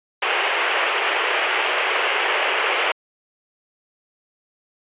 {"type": "band-pass noise", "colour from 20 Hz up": "white", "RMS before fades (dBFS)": -21, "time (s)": [0.22, 2.92], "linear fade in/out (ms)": 5, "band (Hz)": [370, 3000], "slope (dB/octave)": 48, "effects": ["resampled to 8000 Hz"]}